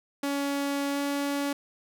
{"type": "tone with pitch glide", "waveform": "sawtooth", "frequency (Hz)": [281.4, 283.2], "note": ["C#4", "C#4"], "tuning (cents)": [26, 37], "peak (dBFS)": -23, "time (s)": [0.23, 1.53], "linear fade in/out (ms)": 5, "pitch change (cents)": 11, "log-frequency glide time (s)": [0.92, 0.99], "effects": []}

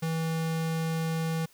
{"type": "tone", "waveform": "square", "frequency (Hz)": 162.4, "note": "E3", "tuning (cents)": -26, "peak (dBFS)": -28, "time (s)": [0.02, 1.46], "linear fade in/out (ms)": 10, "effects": ["white hiss -60 dBFS RMS until 1.53 s"]}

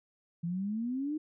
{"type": "exponential sweep", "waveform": "sine", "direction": "up", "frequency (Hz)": [165.1, 314.7], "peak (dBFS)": -31, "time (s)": [0.43, 1.18], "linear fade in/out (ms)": 10, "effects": []}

